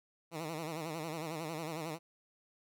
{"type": "tone with vibrato", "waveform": "10% pulse", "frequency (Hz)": 159.9, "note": "D#3", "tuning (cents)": 48, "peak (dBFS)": -30, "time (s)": [0.31, 1.99], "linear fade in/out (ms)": 50, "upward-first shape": "sine", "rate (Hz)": 11, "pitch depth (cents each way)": 100, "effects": []}